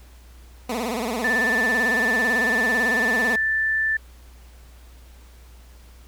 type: tone with vibrato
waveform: 15% pulse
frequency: 233.1 Hz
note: A#3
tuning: in tune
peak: -18 dBFS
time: 0.69-3.36 s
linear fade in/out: 5 ms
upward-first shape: sine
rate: 18 Hz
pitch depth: 160 cents each way
type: tone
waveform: sine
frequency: 1765 Hz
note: A6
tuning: 5 cents sharp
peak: -19 dBFS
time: 1.24-3.97 s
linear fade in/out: 5 ms
effects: added 60 Hz sine -44 dBFS peak until 6.07 s + pink hiss -54 dBFS RMS until 6.07 s